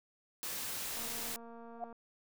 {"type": "noise", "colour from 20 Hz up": "white", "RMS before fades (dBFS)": -40, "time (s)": [0.43, 1.36], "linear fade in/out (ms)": 0}
{"type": "click train", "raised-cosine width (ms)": 1, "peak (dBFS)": -39, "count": 223, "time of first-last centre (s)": [0.97, 1.927], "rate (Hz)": 232}
{"type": "tone with exponential growth", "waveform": "sine", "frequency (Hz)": 708, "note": "F5", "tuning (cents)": 23, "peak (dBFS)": -33, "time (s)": [1.73, 1.84], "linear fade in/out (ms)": 1, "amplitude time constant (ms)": 22}
{"effects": []}